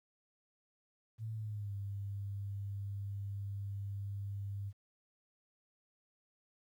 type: tone with pitch glide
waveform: sine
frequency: 110.7 to 99.77 Hz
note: A2 to G2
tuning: +11 to +31 cents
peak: -38 dBFS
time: 1.18-4.73 s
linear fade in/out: 50 ms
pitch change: -180 cents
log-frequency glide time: 1.33-1.74 s
effects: 12-bit